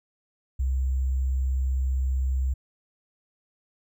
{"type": "tone with sample-and-hold", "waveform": "sine", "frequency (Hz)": 65.41, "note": "C2", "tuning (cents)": 0, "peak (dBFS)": -22, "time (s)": [0.59, 2.54], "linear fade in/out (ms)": 10, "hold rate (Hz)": 7350, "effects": []}